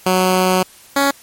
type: tone pair in turn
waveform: 10% pulse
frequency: 185 / 278.9 Hz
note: F#3 / C#4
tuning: 0 / +11 cents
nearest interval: perfect fifth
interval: 711 cents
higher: second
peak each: -4 dBFS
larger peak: neither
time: 0.06-0.63 / 0.96-1.11 s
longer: first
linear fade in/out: 5 ms
effects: white hiss -44 dBFS RMS until 1.22 s + MP3 64 kbps